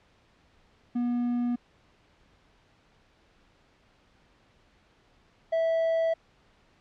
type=tone pair in turn; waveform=triangle; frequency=241.9 / 655.4 Hz; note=B3 / E5; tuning=-36 / -10 cents; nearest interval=octave + perfect fourth; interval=1726 cents; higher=second; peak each=-23 / -21 dBFS; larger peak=second; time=0.95-1.56 / 5.52-6.14 s; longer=second; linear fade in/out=10 ms; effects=pink hiss -63 dBFS RMS until 6.8 s + low-pass 4000 Hz 12 dB/octave